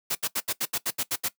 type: noise bursts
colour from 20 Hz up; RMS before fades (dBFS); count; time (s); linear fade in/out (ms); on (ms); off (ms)
white; -27; 10; 0.1-1.286; 10; 52; 74
effects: noise-tail reverb RT60 0.1 s tail -18 dB re dry + high-pass 100 Hz 12 dB/octave